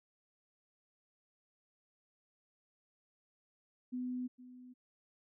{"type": "tone with echo", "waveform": "sine", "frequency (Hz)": 250.6, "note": "B3", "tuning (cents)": 25, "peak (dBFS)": -36, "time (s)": [3.92, 4.28], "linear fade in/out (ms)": 20, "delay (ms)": 460, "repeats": 1, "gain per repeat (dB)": -15, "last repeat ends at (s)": 4.74, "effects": []}